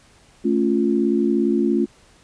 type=chord; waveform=sine; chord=A augmented; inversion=none; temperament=equal; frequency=220 / 277.2 / 349.2 Hz; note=A3 / C#4 / E#4; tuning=0 / 0 / 0 cents; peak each=-20 / -21 / -20 dBFS; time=0.44-1.86 s; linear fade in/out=20 ms; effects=pink hiss -53 dBFS RMS until 2.23 s + resampled to 22050 Hz